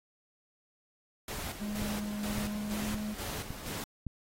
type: noise with tremolo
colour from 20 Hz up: pink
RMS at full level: -39 dBFS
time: 1.28-3.84 s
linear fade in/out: 2 ms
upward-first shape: square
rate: 2.1 Hz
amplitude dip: 55%
type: tone with pitch glide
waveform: triangle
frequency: 208.4 to 211.7 Hz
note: G#3 to G#3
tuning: +6 to +33 cents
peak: -32 dBFS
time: 1.6-3.15 s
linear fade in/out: 20 ms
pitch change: +27 cents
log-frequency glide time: 2.48-2.96 s
type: click train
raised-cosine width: 5 ms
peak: -25 dBFS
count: 5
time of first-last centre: 1.82-4.067 s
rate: 1.78 Hz
effects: AAC 48 kbps